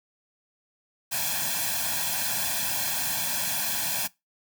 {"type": "noise with comb filter", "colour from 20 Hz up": "white", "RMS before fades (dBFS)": -28, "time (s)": [1.11, 4.08], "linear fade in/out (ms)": 20, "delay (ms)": 1.2, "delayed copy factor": 1, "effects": ["noise-tail reverb RT60 0.2 s tail -21 dB re dry", "high-pass 100 Hz 12 dB/octave"]}